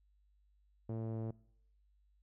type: tone with low-pass filter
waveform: sawtooth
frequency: 112.2 Hz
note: A2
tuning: 34 cents sharp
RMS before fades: -40 dBFS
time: 0.89-1.31 s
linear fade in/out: 5 ms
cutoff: 520 Hz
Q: 1.1
effects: noise-tail reverb RT60 0.7 s tail -23 dB re dry + added 50 Hz sine -68 dBFS peak until 2.22 s